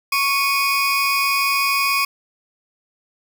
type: tone pair together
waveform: 30% pulse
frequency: 1108.7 / 2477 Hz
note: C#6 / D#7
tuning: 0 / -8 cents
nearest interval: octave + major second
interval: 1392 cents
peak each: -17 dBFS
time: 0.12-2.05 s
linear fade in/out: 5 ms
effects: 7-bit